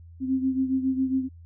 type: beating tone pair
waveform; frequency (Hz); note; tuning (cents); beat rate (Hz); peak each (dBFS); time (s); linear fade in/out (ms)
sine; 261.6 / 268.9; C4 / C4; 0 / +47; 7.3; -23 / -29; 0.2-1.29; 50
effects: added 84 Hz sine -44 dBFS peak until 1.45 s